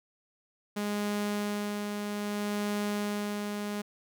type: tone with tremolo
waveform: sawtooth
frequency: 206.6 Hz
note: G#3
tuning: 9 cents flat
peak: -25 dBFS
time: 0.76-3.82 s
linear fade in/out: 10 ms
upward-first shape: sine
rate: 0.62 Hz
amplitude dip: 35%
effects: none